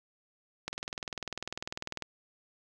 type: click train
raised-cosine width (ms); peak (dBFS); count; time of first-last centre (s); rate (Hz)
0.2; -18; 28; 0.68-2.023; 20.1
effects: none